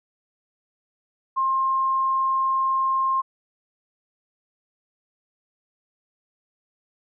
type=tone; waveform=sine; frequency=1062 Hz; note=C6; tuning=25 cents sharp; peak=-19 dBFS; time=1.36-3.22 s; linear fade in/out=20 ms; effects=none